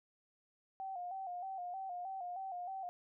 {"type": "tone with vibrato", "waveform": "sine", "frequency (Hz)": 740, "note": "F#5", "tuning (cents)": 0, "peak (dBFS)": -40, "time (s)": [0.8, 2.89], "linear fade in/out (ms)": 0, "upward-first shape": "square", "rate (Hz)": 3.2, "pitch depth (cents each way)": 68, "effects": []}